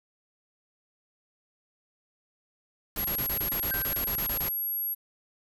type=noise bursts; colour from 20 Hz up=pink; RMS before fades=-35 dBFS; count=14; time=2.96-4.488 s; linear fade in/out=2 ms; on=85 ms; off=26 ms
type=tone; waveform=sine; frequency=11510 Hz; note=F#9; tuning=49 cents flat; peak=-28 dBFS; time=2.97-4.95 s; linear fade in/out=20 ms
type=tone with exponential decay; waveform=triangle; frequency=1565 Hz; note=G6; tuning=3 cents flat; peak=-29 dBFS; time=3.71-4.22 s; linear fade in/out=2 ms; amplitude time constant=110 ms
effects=none